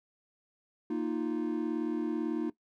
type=chord; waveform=triangle; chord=Bb suspended fourth; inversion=none; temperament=equal; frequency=233.1 / 311.1 / 349.2 Hz; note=Bb3 / Eb4 / F4; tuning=0 / 0 / 0 cents; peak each=-33 / -30 / -33 dBFS; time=0.9-2.5 s; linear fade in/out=5 ms; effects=noise-tail reverb RT60 0.1 s tail -18 dB re dry + tanh soft clip ceiling -20 dBFS